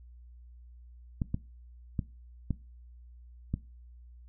clicks, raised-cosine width 5 ms, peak -17 dBFS, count 5, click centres 1.218 / 1.344 / 1.992 / 2.507 / 3.54 s, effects noise-tail reverb RT60 0.3 s tail -20 dB re dry + added 60 Hz sine -49 dBFS peak until 4.28 s

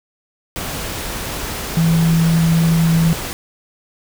sine tone in noise, 164.81 Hz, E3, in tune, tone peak -11 dBFS, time 1.77-3.13 s, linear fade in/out 0 ms, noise pink, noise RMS -25 dBFS, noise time 0.56-3.33 s, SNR +11 dB, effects none

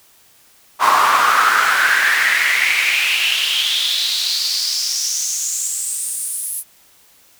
brown noise with high-pass filter sweep, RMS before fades -17 dBFS, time 0.79-6.64 s, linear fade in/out 50 ms, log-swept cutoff 1000 to 11000 Hz, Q 5.5, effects white hiss -51 dBFS RMS until 7.39 s

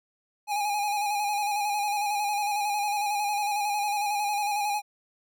square tone with vibrato, 825 Hz, G#5, 12 cents flat, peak -26 dBFS, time 0.47-4.82 s, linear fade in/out 50 ms, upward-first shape square, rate 11 Hz, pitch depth 34 cents each way, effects none

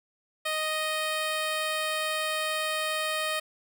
10% pulse tone, 622.3 Hz, D#5, in tune, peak -19 dBFS, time 0.45-3.4 s, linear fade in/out 10 ms, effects none

